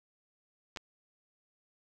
clicks, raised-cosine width 0.2 ms, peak -23 dBFS, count 2, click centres 0.762 / 0.772 s, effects none

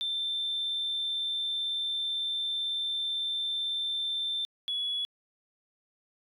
sine tone pair in turn, 3561 / 3385 Hz, A7 / G#7, +20 / +32 cents, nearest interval minor second, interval 88 cents, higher first, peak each -28 dBFS, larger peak neither, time 0.01-4.45 / 4.68-5.05 s, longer first, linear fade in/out 0 ms, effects tanh soft clip ceiling -24 dBFS

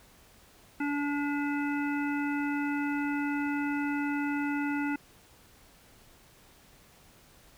harmonic tone, 288.1 Hz, D4, 33 cents flat, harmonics 1 / 3 / 5 / 7 / 9, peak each -29 / -38 / -37 / -41 / -43 dBFS, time 0.8-4.96 s, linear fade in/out 5 ms, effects pink hiss -58 dBFS RMS until 7.57 s

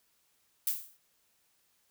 violet noise with exponential decay, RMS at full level -27 dBFS, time 0.67-0.97 s, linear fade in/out 2 ms, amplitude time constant 64 ms, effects white hiss -72 dBFS RMS until 1.9 s

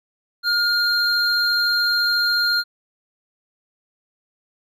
triangle tone pair together, 1423 / 4195 Hz, F6 / C8, +32 / +4 cents, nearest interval octave + perfect fifth, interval 1872 cents, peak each -18 dBFS, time 0.43-2.64 s, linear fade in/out 50 ms, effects none

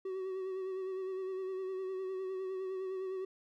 triangle tone with vibrato, 377.7 Hz, F#4, 36 cents sharp, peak -34 dBFS, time 0.05-3.25 s, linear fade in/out 5 ms, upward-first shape sine, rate 9.8 Hz, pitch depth 31 cents each way, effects none

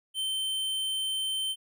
square tone, 3100 Hz, G7, 20 cents flat, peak -29 dBFS, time 0.14-1.56 s, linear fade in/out 50 ms, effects none

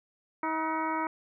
harmonic tone with a mistuned harmonic, 318.3 Hz, D#4, 39 cents sharp, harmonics 1 / 2 / 3 / 4 / 5 / 6 / 7, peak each -34 / -39 / -31 / -36 / -41 / -43 / -41 dBFS, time 0.43-1.07 s, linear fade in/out 2 ms, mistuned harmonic 5, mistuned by -89 cents, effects none

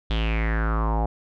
square tone with low-pass filter sweep, 55 Hz, A1, in tune, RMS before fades -23 dBFS, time 0.1-1.06 s, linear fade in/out 5 ms, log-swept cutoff 3500 to 760 Hz, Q 6, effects none

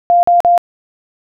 sine tone bursts, 698 Hz, F5, 1 cent flat, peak -6 dBFS, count 3, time 0.1-0.578 s, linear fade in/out 0 ms, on 130 ms, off 44 ms, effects none

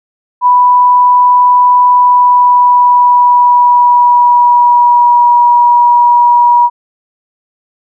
sine tone with pitch glide, 987.8 to 962.5 Hz, B5 to B5, 0 to -45 cents, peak -3 dBFS, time 0.41-6.7 s, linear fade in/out 50 ms, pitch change -45 cents, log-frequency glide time 1.9-5.29 s, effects none

